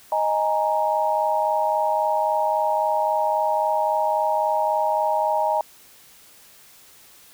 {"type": "chord", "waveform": "sine", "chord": "D# suspended fourth", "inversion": "none", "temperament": "just", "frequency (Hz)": [622.3, 829.7, 933.4], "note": ["D#5", "G#5", "A#5"], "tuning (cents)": [0, -2, 2], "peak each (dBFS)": -23, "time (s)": [0.12, 5.61], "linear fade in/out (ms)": 2, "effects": ["white hiss -50 dBFS RMS until 7.33 s"]}